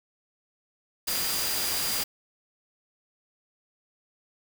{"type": "tone in noise", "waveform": "sine", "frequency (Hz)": 4815, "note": "D8", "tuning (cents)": 42, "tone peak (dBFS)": -33, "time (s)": [1.07, 2.04], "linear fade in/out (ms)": 10, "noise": "white", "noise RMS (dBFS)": -29, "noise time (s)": [1.07, 2.04], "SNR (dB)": -7, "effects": []}